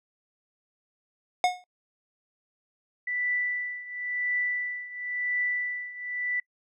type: tone with exponential decay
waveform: square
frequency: 725 Hz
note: F#5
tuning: 35 cents flat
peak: -17 dBFS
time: 1.44-1.64 s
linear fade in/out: 1 ms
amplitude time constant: 42 ms
type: tone with tremolo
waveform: sine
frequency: 1975.5 Hz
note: B6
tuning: in tune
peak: -24 dBFS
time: 3.07-6.4 s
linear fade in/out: 5 ms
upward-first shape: triangle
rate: 0.96 Hz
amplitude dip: 85%
effects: noise-tail reverb RT60 0.1 s tail -25 dB re dry + low-pass 6000 Hz 12 dB/octave